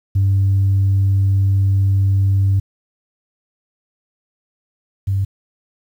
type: tone pair in turn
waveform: sine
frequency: 97.6 / 97.6 Hz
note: G2 / G2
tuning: -7 / -7 cents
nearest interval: unison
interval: 0 cents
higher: neither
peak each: -10 / -14 dBFS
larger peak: first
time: 0.15-2.6 / 5.07-5.25 s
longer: first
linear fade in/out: 10 ms
effects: tanh soft clip ceiling -9 dBFS + 8-bit

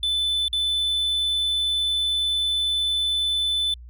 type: tone with dropouts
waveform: triangle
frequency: 3511 Hz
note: A7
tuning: 4 cents flat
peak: -19 dBFS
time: 0.03-3.74 s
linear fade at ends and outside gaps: 2 ms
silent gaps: 0.482-0.529 s
effects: added 60 Hz sine -39 dBFS peak until 3.89 s

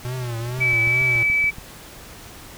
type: tone with vibrato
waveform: square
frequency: 121.4 Hz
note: B2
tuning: 29 cents flat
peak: -26 dBFS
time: 0.05-1.23 s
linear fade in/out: 0 ms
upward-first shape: triangle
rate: 2.3 Hz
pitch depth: 120 cents each way
type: click train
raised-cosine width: 5 ms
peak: -23 dBFS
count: 8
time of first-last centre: 0.59-1.584 s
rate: 7.04 Hz
type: tone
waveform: sine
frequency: 2300 Hz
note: D7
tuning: 37 cents flat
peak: -16 dBFS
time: 0.6-1.51 s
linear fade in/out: 20 ms
effects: pink hiss -41 dBFS RMS until 2.57 s

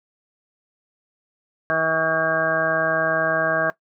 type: harmonic tone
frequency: 160.9 Hz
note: E3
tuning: 42 cents flat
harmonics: 1 / 2 / 3 / 4 / 5 / 7 / 8 / 9 / 10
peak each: -33 / -32 / -32 / -22 / -34 / -26 / -33 / -32 / -23 dBFS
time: 1.7-3.7 s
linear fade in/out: 0 ms
effects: noise-tail reverb RT60 0.1 s tail -17 dB re dry

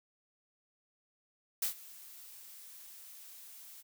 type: noise with ADSR envelope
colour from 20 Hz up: blue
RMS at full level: -31 dBFS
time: 1.62-3.83 s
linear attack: 6 ms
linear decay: 110 ms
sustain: -21 dB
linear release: 30 ms
effects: none

